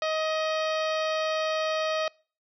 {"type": "harmonic tone with a mistuned harmonic", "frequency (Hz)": 629, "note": "D#5", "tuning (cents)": 19, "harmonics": [1, 2, 3, 4, 5, 6, 7, 8, 9], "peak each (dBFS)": [-27, -32, -37, -37, -39, -41, -43, -44, -46], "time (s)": [0.02, 2.08], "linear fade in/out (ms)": 2, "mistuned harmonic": 8, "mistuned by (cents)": -35, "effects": ["noise-tail reverb RT60 0.4 s tail -26 dB re dry"]}